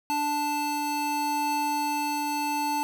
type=tone pair together; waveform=square; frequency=293.1 / 880 Hz; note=D4 / A5; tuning=-3 / 0 cents; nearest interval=octave + perfect fifth; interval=1903 cents; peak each=-33 / -27 dBFS; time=0.1-2.83 s; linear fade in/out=0 ms; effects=10-bit